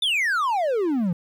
triangle exponential sweep, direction down, 3633 to 163.6 Hz, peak -18 dBFS, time 0.02-1.13 s, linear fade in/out 5 ms, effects 10-bit

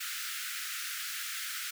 pink high-pass noise, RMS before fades -38 dBFS, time 0-1.71 s, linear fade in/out 10 ms, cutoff 1300 Hz, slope 96 dB/octave, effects none

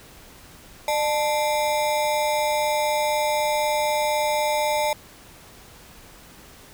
square ring-modulated tone, 740 Hz, F#5, in tune, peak -18 dBFS, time 0.88-4.93 s, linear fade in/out 2 ms, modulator 138 Hz, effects pink hiss -47 dBFS RMS until 6.73 s

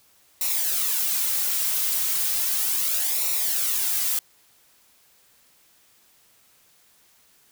blue noise with flanger, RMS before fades -24 dBFS, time 0.41-4.19 s, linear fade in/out 2 ms, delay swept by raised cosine 0.62 to 3.62 ms, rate 0.35 Hz, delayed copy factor -0.6, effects white hiss -59 dBFS RMS until 7.51 s

